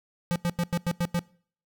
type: tone bursts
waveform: square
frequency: 173.5 Hz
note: F3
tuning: 11 cents flat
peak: -24 dBFS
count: 7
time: 0.31-1.192 s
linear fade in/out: 0 ms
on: 48 ms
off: 91 ms
effects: noise-tail reverb RT60 0.5 s tail -23 dB re dry